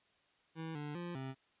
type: tone with pitch steps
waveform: 25% pulse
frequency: 161.8 / 147.7 / 174.2 / 132.9 Hz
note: E3 / D3 / F3 / C3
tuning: -32 / +10 / -4 / +27 cents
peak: -37 dBFS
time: 0.55-1.35 s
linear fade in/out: 50 ms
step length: 200 ms
effects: white hiss -72 dBFS RMS until 1.6 s + resampled to 8000 Hz